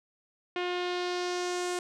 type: tone with low-pass filter sweep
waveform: sawtooth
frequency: 357.2 Hz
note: F4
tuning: 39 cents sharp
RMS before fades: -32 dBFS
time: 0.56-1.79 s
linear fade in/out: 2 ms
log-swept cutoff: 2900 to 8500 Hz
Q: 1.9
effects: none